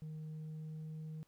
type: tone with pitch glide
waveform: sine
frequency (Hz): 155.56 to 156.55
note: D#3 to D#3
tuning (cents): 0 to +11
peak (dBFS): -40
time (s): 0.02-1.23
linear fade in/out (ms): 0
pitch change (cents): +11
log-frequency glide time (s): 0.24-0.97
effects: tanh soft clip ceiling -42 dBFS + pink hiss -75 dBFS RMS until 1.27 s